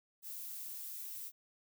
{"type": "noise", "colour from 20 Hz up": "violet", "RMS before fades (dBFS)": -45, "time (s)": [0.22, 1.32], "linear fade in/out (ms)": 50, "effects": []}